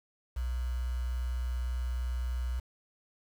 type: tone with quantisation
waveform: sine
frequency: 61.74 Hz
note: B1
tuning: in tune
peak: -30 dBFS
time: 0.36-2.6 s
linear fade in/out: 10 ms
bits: 8
effects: none